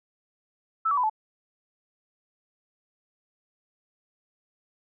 sine tone with pitch steps, 1315 / 1144.8 / 996.6 / 867.6 Hz, E6 / D6 / B5 / A5, -5 / -45 / +15 / -25 cents, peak -21 dBFS, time 0.85-1.098 s, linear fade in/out 10 ms, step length 62 ms, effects none

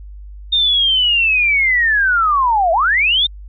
sine linear two-way sweep, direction down then up, 3673 to 639 to 3673 Hz, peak -11 dBFS, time 0.52-3.27 s, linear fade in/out 10 ms, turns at 2.72 s, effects added 50 Hz sine -31 dBFS peak until 3.48 s

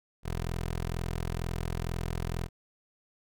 15% pulse tone, 42.14 Hz, E1, 39 cents sharp, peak -25 dBFS, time 0.23-2.49 s, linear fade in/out 50 ms, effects none

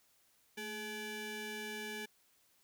20% pulse ring-modulated tone, 640 Hz, D#5, 49 cents sharp, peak -33 dBFS, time 0.57-2.06 s, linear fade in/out 10 ms, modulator 1060 Hz, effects white hiss -71 dBFS RMS until 2.63 s

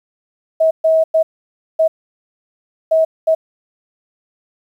sine tone bursts at uneven times, 642 Hz, E5, 46 cents flat, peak -9 dBFS, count 6, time 0.6-0.71 / 0.84-1.04 / 1.14-1.23 / 1.79-1.88 / 2.91-3.05 / 3.27-3.35 s, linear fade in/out 10 ms, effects 8-bit

